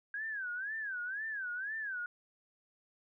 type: tone with vibrato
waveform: sine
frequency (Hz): 1602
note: G6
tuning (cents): +37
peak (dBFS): -36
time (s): 0.14-2.06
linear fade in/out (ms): 2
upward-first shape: sine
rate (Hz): 2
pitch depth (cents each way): 190
effects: none